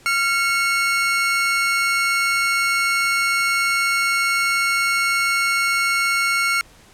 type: tone pair together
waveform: 40% pulse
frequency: 1383.3 / 2198 Hz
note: F6 / C#7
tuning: -17 / -15 cents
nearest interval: minor sixth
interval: 802 cents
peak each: -19 dBFS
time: 0.06-6.61 s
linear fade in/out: 0 ms
effects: pink hiss -49 dBFS RMS until 6.93 s + low-pass 11000 Hz 12 dB/octave